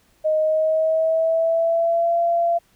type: tone with pitch glide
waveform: sine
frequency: 622.3 to 682.6 Hz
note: D#5 to F5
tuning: 0 to -40 cents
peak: -16 dBFS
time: 0.24-2.59 s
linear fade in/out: 20 ms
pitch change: +160 cents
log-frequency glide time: 0.39-2.18 s
effects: pink hiss -60 dBFS RMS until 2.75 s